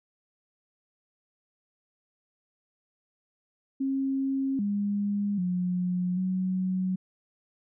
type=tone with pitch steps; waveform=sine; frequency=269.7 / 203.3 / 180.1 / 185.9 Hz; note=C#4 / G#3 / F#3 / F#3; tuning=-47 / -37 / -46 / +8 cents; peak=-25 dBFS; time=3.8-6.96 s; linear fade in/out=10 ms; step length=790 ms; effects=none